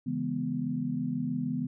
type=chord; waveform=sine; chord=C# minor seventh; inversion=none; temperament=equal; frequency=138.59 / 164.81 / 207.7 / 246.9 Hz; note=C#3 / E3 / G#3 / B3; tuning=0 / 0 / 0 / 0 cents; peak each=-37 / -35 / -37 / -31 dBFS; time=0.06-1.67 s; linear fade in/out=10 ms; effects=none